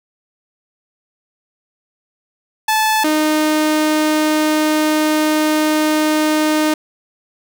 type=tone pair in turn; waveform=sawtooth; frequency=870 / 307.6 Hz; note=A5 / D#4; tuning=-20 / -20 cents; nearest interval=octave + tritone; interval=1800 cents; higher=first; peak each=-9 dBFS; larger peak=neither; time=2.68-3.04 / 3.04-6.74 s; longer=second; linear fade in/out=5 ms; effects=none